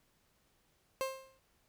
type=tone with exponential decay; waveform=30% pulse; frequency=530 Hz; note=C5; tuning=22 cents sharp; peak=-28 dBFS; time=1.01-1.39 s; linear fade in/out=0 ms; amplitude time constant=82 ms; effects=pink hiss -73 dBFS RMS until 1.68 s